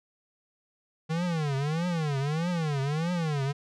square tone with vibrato, 155.5 Hz, D#3, 1 cent flat, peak -27 dBFS, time 1.09-3.53 s, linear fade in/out 20 ms, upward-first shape triangle, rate 1.6 Hz, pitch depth 270 cents each way, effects low-pass 6000 Hz 12 dB/octave

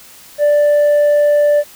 sine tone with tanh clipping, 587.3 Hz, D5, in tune, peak -9 dBFS, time 0.38-1.64 s, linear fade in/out 50 ms, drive 2 dB, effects white hiss -40 dBFS RMS until 1.75 s

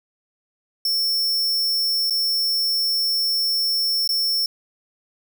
45% pulse tone with dropouts, 5400 Hz, E8, 41 cents sharp, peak -19 dBFS, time 0.85-4.46 s, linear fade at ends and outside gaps 2 ms, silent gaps 2.099-2.106 / 4.076-4.09 s, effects none

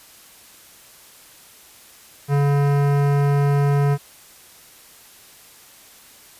sine tone with hard clipping, 142.3 Hz, C#3, 46 cents sharp, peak -17 dBFS, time 2.28-3.98 s, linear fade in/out 50 ms, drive 18 dB, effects white hiss -47 dBFS RMS until 6.39 s + resampled to 32000 Hz

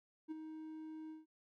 triangle tone with ADSR envelope, 314.3 Hz, D#4, 18 cents sharp, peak -37 dBFS, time 0.28-1.26 s, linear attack 33 ms, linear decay 18 ms, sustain -7 dB, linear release 160 ms, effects none

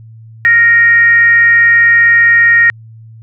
sine tone with frequency modulation, 1864.7 Hz, A#6, in tune, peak -4 dBFS, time 0.45-2.7 s, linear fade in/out 0 ms, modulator 467 Hz, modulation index 0.28, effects added 112 Hz sine -32 dBFS peak until 3.22 s

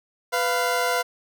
20% pulse tone pair together, 497.7 / 695 Hz, B4 / F5, +13 / -9 cents, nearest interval tritone, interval 578 cents, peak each -19 dBFS, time 0.32-1.03 s, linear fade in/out 20 ms, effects none

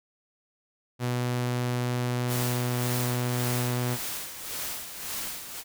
sawtooth tone, 123.1 Hz, B2, 5 cents flat, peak -22 dBFS, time 0.99-3.98 s, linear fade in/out 50 ms
white noise with tremolo, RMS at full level -33 dBFS, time 2.27-5.64 s, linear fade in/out 50 ms, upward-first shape sine, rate 1.8 Hz, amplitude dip 60%
effects none

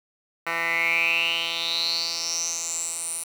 10% pulse tone with band-pass filter sweep, 167.2 Hz, E3, 25 cents sharp, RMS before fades -26 dBFS, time 0.46-3.24 s, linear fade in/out 10 ms, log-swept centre 1700 to 10000 Hz, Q 8.6, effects 7-bit

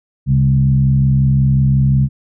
sine tone with frequency modulation, 134.9 Hz, C#3, 47 cents flat, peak -9 dBFS, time 0.26-2.09 s, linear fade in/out 50 ms, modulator 65.6 Hz, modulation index 0.7, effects none

